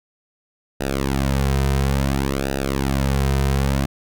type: tone with flanger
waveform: sawtooth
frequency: 68 Hz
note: C#2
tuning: 33 cents flat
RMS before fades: -20 dBFS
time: 0.8-3.86 s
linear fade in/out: 10 ms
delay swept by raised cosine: 0.91 to 3.61 ms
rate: 0.58 Hz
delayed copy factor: -0.95
effects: none